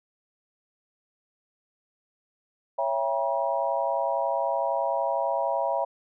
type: chord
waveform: sine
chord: C# diminished seventh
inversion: none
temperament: just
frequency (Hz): 554.4 / 665.2 / 798.3 / 957.9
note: C#5 / E5 / G5 / Bb5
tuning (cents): 0 / +16 / +31 / +47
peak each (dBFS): -29 / -28 / -31 / -29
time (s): 2.78-5.85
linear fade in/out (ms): 10
effects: none